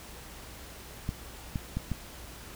clicks, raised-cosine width 5 ms, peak -18 dBFS, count 4, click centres 1.091 / 1.558 / 1.77 / 1.917 s, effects added 60 Hz sine -50 dBFS peak until 2.55 s + pink hiss -47 dBFS RMS until 2.55 s

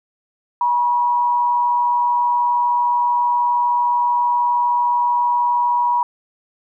sine tone with frequency modulation, 966 Hz, B5, 39 cents flat, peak -14 dBFS, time 0.61-6.03 s, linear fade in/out 2 ms, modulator 119 Hz, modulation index 0.31, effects none

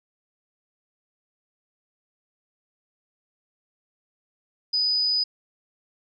sine tone, 4978 Hz, D#8, in tune, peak -20 dBFS, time 4.73-5.24 s, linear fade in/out 10 ms, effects none

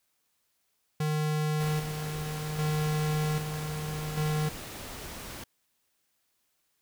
square tone with tremolo, 152.8 Hz, D#3, 31 cents flat, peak -27 dBFS, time 1-4.49 s, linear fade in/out 5 ms, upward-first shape square, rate 0.63 Hz, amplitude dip 55%
pink noise, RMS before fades -41 dBFS, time 1.6-5.44 s, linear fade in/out 5 ms
effects white hiss -75 dBFS RMS until 6.81 s

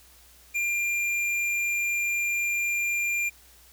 triangle tone with tanh clipping, 2392 Hz, D7, 31 cents sharp, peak -26 dBFS, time 0.54-3.3 s, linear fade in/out 20 ms, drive 17 dB, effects added 60 Hz sine -58 dBFS peak until 3.72 s + white hiss -55 dBFS RMS until 3.72 s

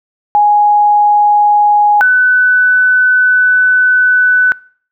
sine tone pair in turn, 830.6 / 1499.8 Hz, G#5 / F#6, 0 / +23 cents, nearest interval minor seventh, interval 1023 cents, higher second, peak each -5 dBFS, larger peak neither, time 0.35-2.01 / 2.01-4.52 s, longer second, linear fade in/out 0 ms, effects noise-tail reverb RT60 0.5 s tail -24 dB re dry

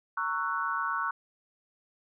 sine chord, F# dominant seventh, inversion first, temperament just, 925 / 1110 / 1332 / 1480 Hz, A#5 / C#6 / E6 / F#6, -14 / +2 / +18 / 0 cents, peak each -37 / -32 / -34 / -33 dBFS, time 0.17-1.11 s, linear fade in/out 5 ms, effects none

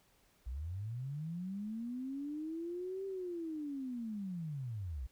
sine linear two-way sweep, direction up then down, 56.3 to 392 to 56.3 Hz, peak -38 dBFS, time 0.46-5.07 s, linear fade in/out 10 ms, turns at 3.06 s, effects pink hiss -70 dBFS RMS until 5.11 s

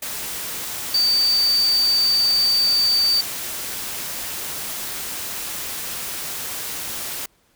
sine tone in noise, 4610 Hz, D8, 33 cents flat, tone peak -15 dBFS, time 0.94-3.21 s, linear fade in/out 5 ms, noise white, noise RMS -29 dBFS, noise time 0.02-7.26 s, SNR +11 dB, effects pink hiss -61 dBFS RMS until 7.55 s

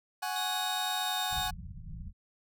sawtooth chord, F# suspended second, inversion none, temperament just, 740 / 832.5 / 1110 Hz, F#5 / G#5 / C#6, 0 / +4 / +2 cents, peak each -31 / -32 / -37 dBFS, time 0.22-1.51 s, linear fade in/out 10 ms
40% pulse tone with pitch glide, 3729 to 3695 Hz, A#7 to A#7, 0 to -16 cents, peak -33 dBFS, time 0.36-1.48 s, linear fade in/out 2 ms, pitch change -16 cents, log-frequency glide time 0.98-1.16 s
pink low-pass noise, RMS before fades -42 dBFS, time 1.3-2.13 s, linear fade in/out 50 ms, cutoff 200 Hz, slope 96 dB/octave
effects none

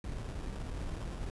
brown noise with sample-and-hold, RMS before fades -39 dBFS, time 0.04-1.3 s, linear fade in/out 2 ms, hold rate 2100 Hz, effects resampled to 24000 Hz

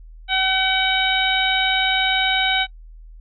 harmonic tone, 759 Hz, F#5, 44 cents sharp, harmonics 1 / 2 / 3 / 4 / 5, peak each -23 / -23 / -23 / -23 / -23 dBFS, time 0.28-2.67 s, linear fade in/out 50 ms, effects noise-tail reverb RT60 0.1 s tail -22 dB re dry + added 40 Hz sine -38 dBFS peak until 3.2 s

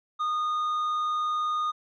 sine tone with tanh clipping, 1229 Hz, D#6, 22 cents flat, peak -26 dBFS, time 0.19-1.72 s, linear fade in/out 20 ms, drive 5 dB, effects none

